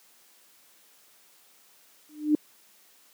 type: tone with exponential growth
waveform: sine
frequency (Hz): 301.4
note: D4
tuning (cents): +45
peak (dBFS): -14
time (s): 2.09-2.35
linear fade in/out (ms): 2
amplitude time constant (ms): 56
effects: white hiss -59 dBFS RMS until 3.13 s + high-pass 200 Hz 12 dB/octave